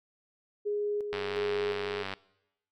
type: tone with tremolo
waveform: sine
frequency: 414.1 Hz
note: G#4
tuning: 5 cents flat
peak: -28 dBFS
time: 0.65-2.04 s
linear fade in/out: 20 ms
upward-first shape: square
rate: 1.4 Hz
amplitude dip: 45%
type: click train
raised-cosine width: 0.3 ms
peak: -19 dBFS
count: 98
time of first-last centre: 1.13-2.137 s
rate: 96.3 Hz
effects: noise-tail reverb RT60 0.9 s tail -22 dB re dry